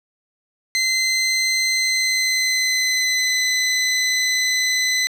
20% pulse tone with pitch glide, 2062 to 2017 Hz, C7 to B6, -26 to +36 cents, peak -12 dBFS, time 0.75-5.07 s, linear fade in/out 0 ms, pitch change -38 cents, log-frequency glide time 1.68-3.42 s, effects low-pass 11000 Hz 12 dB/octave + 8-bit

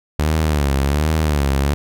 sawtooth tone with vibrato, 73.42 Hz, D2, in tune, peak -11 dBFS, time 0.19-1.74 s, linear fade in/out 0 ms, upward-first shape sine, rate 1.3 Hz, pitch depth 130 cents each way, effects none

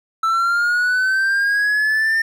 triangle linear sweep, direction up, 1318.5 to 1809 Hz, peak -13 dBFS, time 0.23-2.22 s, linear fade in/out 5 ms, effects none

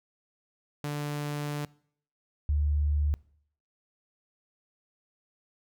sawtooth / sine tone pair in turn, 146.83 / 73.65 Hz, D3 / D2, 0 / +6 cents, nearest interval octave, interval 1194 cents, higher first, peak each -27 / -23 dBFS, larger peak second, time 0.84-1.65 / 2.49-3.14 s, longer first, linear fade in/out 0 ms, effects noise-tail reverb RT60 0.6 s tail -23 dB re dry

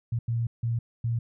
sine tone bursts at uneven times, 116.54 Hz, A#2, in tune, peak -24 dBFS, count 4, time 0.12-0.19 / 0.28-0.47 / 0.63-0.79 / 1.04-1.19 s, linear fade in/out 5 ms, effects none

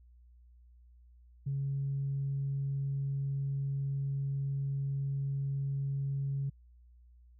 sine tone, 138.2 Hz, C#3, 5 cents flat, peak -30 dBFS, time 1.46-6.5 s, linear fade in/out 10 ms, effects tanh soft clip ceiling -26 dBFS + added 60 Hz sine -56 dBFS peak until 7.39 s

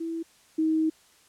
sine tone pair in turn, 329.6 / 316.8 Hz, E4 / D#4, 0 / +31 cents, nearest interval minor second, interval 69 cents, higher first, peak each -29 / -21 dBFS, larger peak second, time 0-0.23 / 0.58-0.9 s, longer second, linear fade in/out 10 ms, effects white hiss -59 dBFS RMS until 1.28 s + low-pass 10000 Hz 12 dB/octave

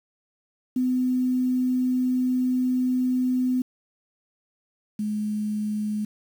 sine tone pair in turn, 253.4 / 211.3 Hz, B3 / G#3, +45 / +30 cents, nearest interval minor third, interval 315 cents, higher first, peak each -20 / -24 dBFS, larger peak first, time 0.76-3.62 / 4.99-6.05 s, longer first, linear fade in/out 5 ms, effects 8-bit

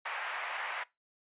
white band-pass noise, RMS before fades -38 dBFS, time 0.05-0.84 s, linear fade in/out 10 ms, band 700 to 2300 Hz, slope 24 dB/octave, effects noise-tail reverb RT60 0.2 s tail -20 dB re dry + resampled to 8000 Hz

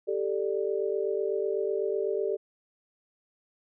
sine chord, G suspended second, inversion none, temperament equal with one note detuned, 392 / 440 / 591.4 Hz, G4 / A4 / D5, 0 / 0 / +12 cents, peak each -29 / -30 / -34 dBFS, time 0.07-2.37 s, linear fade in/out 20 ms, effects none

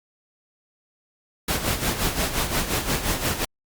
pink noise with tremolo, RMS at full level -22 dBFS, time 1.48-3.45 s, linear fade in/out 5 ms, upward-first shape sine, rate 5.7 Hz, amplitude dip 65%, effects Opus 48 kbps

